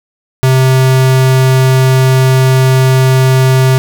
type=tone; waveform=square; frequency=130.81 Hz; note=C3; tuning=in tune; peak=-6 dBFS; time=0.43-3.78 s; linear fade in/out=0 ms; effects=none